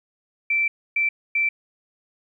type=tone bursts at uneven times; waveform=sine; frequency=2336 Hz; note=D7; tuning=10 cents flat; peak=-18 dBFS; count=3; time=0.5-0.68 / 0.96-1.09 / 1.35-1.49 s; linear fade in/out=5 ms; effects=10-bit

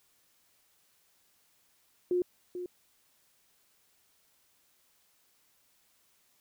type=tone with echo; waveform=sine; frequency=358.2 Hz; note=F4; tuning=44 cents sharp; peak=-25 dBFS; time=2.11-2.22 s; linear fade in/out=2 ms; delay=440 ms; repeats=1; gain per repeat=-10 dB; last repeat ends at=2.66 s; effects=white hiss -69 dBFS RMS until 6.4 s

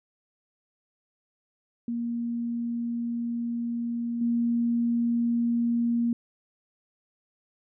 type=tone with level steps; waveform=sine; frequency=235.4 Hz; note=A#3; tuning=17 cents sharp; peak=-27 / -22 dBFS; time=1.88-6.13 s; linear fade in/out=2 ms; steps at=4.21 s; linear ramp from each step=5 ms; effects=none

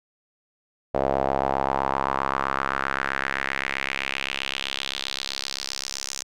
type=tone with band-pass filter sweep; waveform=sawtooth; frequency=67.7 Hz; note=C#2; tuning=40 cents flat; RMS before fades=-27 dBFS; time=0.94-6.23 s; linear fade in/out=10 ms; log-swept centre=610 to 6300 Hz; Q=2.9; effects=none

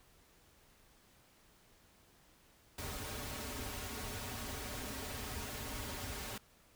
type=noise with comb filter; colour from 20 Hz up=pink; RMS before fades=-43 dBFS; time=2.78-6.38 s; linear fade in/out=5 ms; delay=5.9 ms; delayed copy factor=-0.8; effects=pink hiss -66 dBFS RMS until 6.75 s

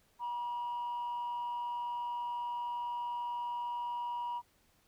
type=tone with amplitude modulation; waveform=sine; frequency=961 Hz; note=B5; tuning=48 cents flat; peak=-31 dBFS; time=0.19-4.42 s; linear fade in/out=50 ms; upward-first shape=sine; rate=215 Hz; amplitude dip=35%; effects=tanh soft clip ceiling -33 dBFS + pink hiss -70 dBFS RMS until 4.87 s

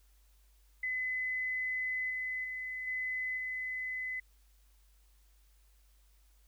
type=tone with level steps; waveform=sine; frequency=2020 Hz; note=B6; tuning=39 cents sharp; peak=-32 / -34 / -37 / -33 / -35 dBFS; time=0.83-4.2 s; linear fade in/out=5 ms; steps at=2.1 / 2.44 / 2.87 / 3.37 s; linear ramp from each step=5 ms; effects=added 50 Hz sine -62 dBFS peak until 6.47 s + white hiss -72 dBFS RMS until 6.47 s

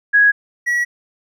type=tone pair in turn; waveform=sine / triangle; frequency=1662 / 1927.1 Hz; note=G#6 / B6; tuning=+1 / -43 cents; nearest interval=minor third; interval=256 cents; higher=second; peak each=-8 / -13 dBFS; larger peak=first; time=0.13-0.32 / 0.66-0.85 s; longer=neither; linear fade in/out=20 ms; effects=none

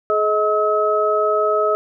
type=tone cluster; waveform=sine; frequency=424.9 / 631 / 1285 Hz; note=G#4 / D#5 / E6; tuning=+40 / +24 / -45 cents; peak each=-19 dBFS; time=0.1-1.75 s; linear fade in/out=0 ms; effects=none

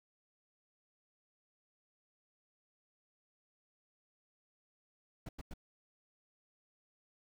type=noise bursts; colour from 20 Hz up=brown; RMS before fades=-44 dBFS; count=3; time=5.26-5.538 s; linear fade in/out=5 ms; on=30 ms; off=94 ms; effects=none

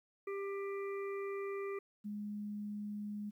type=harmonic tone; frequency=396 Hz; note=G4; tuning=18 cents sharp; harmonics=1 / 3 / 5 / 6; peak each=-38 / -48 / -52 / -54 dBFS; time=0.27-1.79 s; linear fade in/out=5 ms
type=tone; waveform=sine; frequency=207.7 Hz; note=G#3; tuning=in tune; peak=-39 dBFS; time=2.04-3.31 s; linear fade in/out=20 ms
effects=12-bit

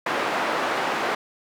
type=band-pass noise; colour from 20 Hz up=white; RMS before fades=-25 dBFS; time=0.06-1.15 s; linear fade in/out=5 ms; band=310 to 1400 Hz; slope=12 dB/octave; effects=none

